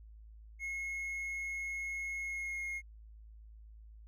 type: tone with pitch glide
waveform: triangle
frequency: 2169 to 2150 Hz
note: C#7 to C7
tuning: -38 to +47 cents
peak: -35 dBFS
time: 0.59-2.82 s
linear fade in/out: 50 ms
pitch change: -15 cents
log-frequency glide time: 2.19-2.63 s
effects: added 54 Hz sine -51 dBFS peak until 4.07 s